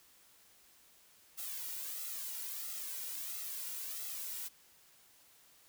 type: noise with flanger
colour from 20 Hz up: blue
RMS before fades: -42 dBFS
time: 1.37-4.49 s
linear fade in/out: 20 ms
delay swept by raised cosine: 1.5 to 2.12 ms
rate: 1.5 Hz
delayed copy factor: +0.65
effects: white hiss -64 dBFS RMS until 5.68 s